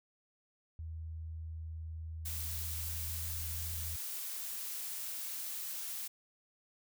sine tone with pitch glide, 80.4 to 81.01 Hz, E2 to E2, -43 to -30 cents, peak -40 dBFS, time 0.79-3.96 s, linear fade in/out 0 ms, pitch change +13 cents, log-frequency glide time 1.87-3.8 s
blue noise, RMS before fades -41 dBFS, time 2.25-6.08 s, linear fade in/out 10 ms
effects none

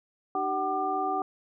sine tone cluster, 304 / 388.1 / 756 / 1195 Hz, D#4 / G4 / F#5 / D6, -40 / -17 / +37 / +30 cents, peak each -36 / -34 / -28 / -32 dBFS, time 0.35-1.22 s, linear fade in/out 2 ms, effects none

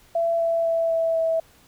sine tone with pitch steps, 671 / 666.4 / 661.8 / 657.2 / 652.7 Hz, E5 / E5 / E5 / E5 / E5, +31 / +19 / +7 / -5 / -17 cents, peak -19 dBFS, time 0.15-1.4 s, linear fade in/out 5 ms, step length 250 ms, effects pink hiss -55 dBFS RMS until 1.67 s

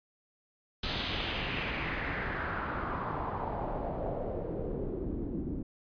pink noise with low-pass filter sweep, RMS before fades -35 dBFS, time 0.83-5.63 s, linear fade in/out 5 ms, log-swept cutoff 4000 to 260 Hz, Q 2.9, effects resampled to 11025 Hz

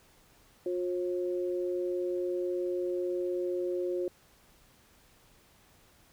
sine tone pair together, 357.4 / 538.8 Hz, F4 / C#5, +40 / -49 cents, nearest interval perfect fifth, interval 711 cents, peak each -30 / -36 dBFS, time 0.66-4.08 s, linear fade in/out 2 ms, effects pink hiss -62 dBFS RMS until 6.12 s

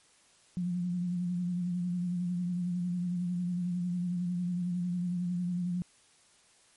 sine tone with vibrato, 177.2 Hz, F3, 25 cents sharp, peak -29 dBFS, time 0.57-5.82 s, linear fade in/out 0 ms, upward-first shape sine, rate 11 Hz, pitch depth 38 cents each way, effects white hiss -63 dBFS RMS until 6.76 s + MP3 48 kbps

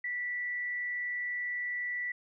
sine tone with frequency modulation, 1962 Hz, B6, 12 cents flat, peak -32 dBFS, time 0.04-2.12 s, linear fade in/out 5 ms, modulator 151 Hz, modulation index 0.21, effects none

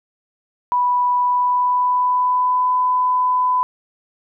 sine tone with pitch glide, 985 to 1002.8 Hz, B5 to B5, -5 to +26 cents, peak -14 dBFS, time 0.72-3.63 s, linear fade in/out 0 ms, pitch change +31 cents, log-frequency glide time 1.16-2.71 s, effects none

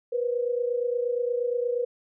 sine tone pair together, 480 / 508.5 Hz, B4 / C5, -49 / -50 cents, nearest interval minor second, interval 99 cents, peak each -25 / -30 dBFS, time 0.12-1.85 s, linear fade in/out 10 ms, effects none

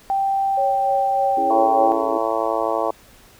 sine tone, 783 Hz, G5, 2 cents flat, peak -17 dBFS, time 0.1-1.92 s, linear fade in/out 0 ms
sine tone with tremolo, 554.4 Hz, C#5, in tune, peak -20 dBFS, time 0.57-1.88 s, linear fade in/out 10 ms, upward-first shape sine, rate 3.3 Hz, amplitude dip 55%
sine chord, C# minor, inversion none, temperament just, 277.2 / 332.6 / 415.8 Hz, C#4 / E4 / G#4, 0 / +16 / +2 cents, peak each -30 / -27 / -29 dBFS, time 1.37-2.18 s, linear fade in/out 5 ms
harmonic tone, 111.9 Hz, A2, 30 cents sharp, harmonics 3 / 4 / 5 / 6 / 7 / 8 / 9 / 10, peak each -29 / -27 / -25 / -24 / -28 / -28 / -29 / -29 dBFS, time 1.5-2.91 s, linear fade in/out 5 ms
effects pink hiss -49 dBFS RMS until 3.39 s

